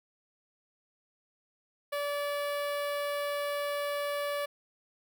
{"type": "tone with notch filter", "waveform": "sawtooth", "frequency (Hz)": 577, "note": "D5", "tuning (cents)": -31, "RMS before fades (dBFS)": -33, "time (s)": [1.92, 4.46], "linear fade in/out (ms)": 10, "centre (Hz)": 6600, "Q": 1.1, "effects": []}